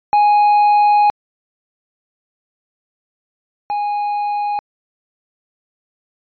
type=tone pair in turn; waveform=triangle; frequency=830 / 825.8 Hz; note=G#5 / G#5; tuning=-1 / -10 cents; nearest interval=unison; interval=9 cents; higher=first; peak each=-7 / -15 dBFS; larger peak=first; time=0.13-1.1 / 3.7-4.59 s; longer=first; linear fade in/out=0 ms; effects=resampled to 11025 Hz